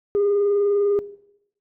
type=tone with vibrato; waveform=sine; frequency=405.9 Hz; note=G#4; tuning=40 cents flat; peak=-15 dBFS; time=0.15-0.99 s; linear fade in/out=0 ms; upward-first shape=sine; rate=20 Hz; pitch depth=32 cents each way; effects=noise-tail reverb RT60 0.8 s tail -19 dB re dry + tanh soft clip ceiling -14 dBFS